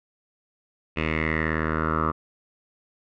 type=tone with low-pass filter sweep; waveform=10% pulse; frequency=79 Hz; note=D#2; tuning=27 cents sharp; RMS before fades=-25 dBFS; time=0.96-2.12 s; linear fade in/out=20 ms; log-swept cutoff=2500 to 1200 Hz; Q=6.7; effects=none